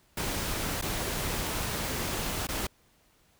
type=noise with dropouts; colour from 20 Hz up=pink; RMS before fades=-32 dBFS; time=0.17-2.67 s; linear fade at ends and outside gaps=5 ms; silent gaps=0.814-0.822 / 2.471-2.487 s; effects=pink hiss -65 dBFS RMS until 3.39 s